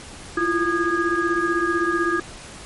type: tone cluster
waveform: sine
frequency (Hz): 334 / 349.8 / 1222 / 1649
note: E4 / F4 / D#6 / G#6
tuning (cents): +23 / +3 / -32 / -13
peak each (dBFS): -24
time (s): 0.37-2.2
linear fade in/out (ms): 5
effects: pink hiss -39 dBFS RMS until 2.65 s + MP3 48 kbps